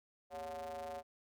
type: ring-modulated tone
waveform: square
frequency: 81.7 Hz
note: E2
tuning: 15 cents flat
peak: -40 dBFS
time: 0.3-1.03 s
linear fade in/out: 50 ms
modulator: 641 Hz
effects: none